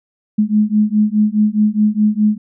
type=beating tone pair; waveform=sine; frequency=209.5 / 214.3 Hz; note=G#3 / A3; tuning=+15 / -45 cents; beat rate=4.8 Hz; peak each=-14 dBFS; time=0.38-2.38 s; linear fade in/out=10 ms; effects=none